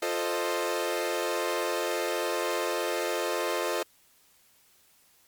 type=chord; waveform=sawtooth; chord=F dominant seventh; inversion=none; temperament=equal with one note detuned; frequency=349.2 / 440 / 523.3 / 618.3 Hz; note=F4 / A4 / C5 / Eb5; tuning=0 / 0 / 0 / -11 cents; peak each=-29 dBFS; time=0.02-3.83 s; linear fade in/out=5 ms; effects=white hiss -62 dBFS RMS until 5.27 s + MP3 96 kbps